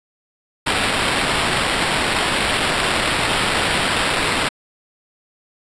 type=noise with sample-and-hold; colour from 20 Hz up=blue; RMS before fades=-19 dBFS; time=0.66-4.49 s; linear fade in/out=10 ms; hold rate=6300 Hz; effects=resampled to 22050 Hz